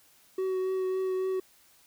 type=tone with vibrato; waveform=triangle; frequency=375.5 Hz; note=F#4; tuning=26 cents sharp; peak=-25 dBFS; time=0.38-1.4 s; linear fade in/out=5 ms; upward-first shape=triangle; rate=3.6 Hz; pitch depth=16 cents each way; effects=white hiss -61 dBFS RMS until 1.86 s